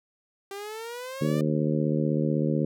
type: exponential sweep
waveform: sawtooth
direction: up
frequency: 391.5 to 600 Hz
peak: -31 dBFS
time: 0.51-1.41 s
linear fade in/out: 2 ms
type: harmonic tone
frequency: 76 Hz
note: D#2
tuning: 40 cents flat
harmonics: 2 / 3 / 4 / 5 / 6 / 7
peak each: -26 / -28 / -30 / -33 / -34 / -33 dBFS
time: 1.21-2.65 s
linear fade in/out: 5 ms
effects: none